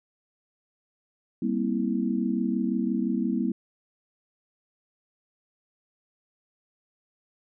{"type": "chord", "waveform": "sine", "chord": "C dominant seventh", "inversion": "second", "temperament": "just", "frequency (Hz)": [196.22, 235.5, 261.6, 327], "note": ["G3", "Bb3", "C4", "E4"], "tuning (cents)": [2, 18, 0, -14], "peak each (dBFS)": [-29, -27, -31, -31], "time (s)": [1.42, 3.52], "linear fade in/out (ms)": 5, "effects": []}